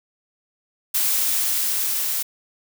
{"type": "noise with level ramp", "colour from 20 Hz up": "blue", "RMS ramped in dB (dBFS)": [-20, -24], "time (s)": [0.94, 2.23], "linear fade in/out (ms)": 10, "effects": []}